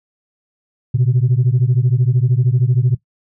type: beating tone pair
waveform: sine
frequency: 119.4 / 132.4 Hz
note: A#2 / C3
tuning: +42 / +21 cents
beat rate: 13 Hz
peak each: -13 dBFS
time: 0.94-2.95 s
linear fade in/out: 10 ms
effects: noise-tail reverb RT60 0.1 s tail -17 dB re dry + tanh soft clip ceiling -7 dBFS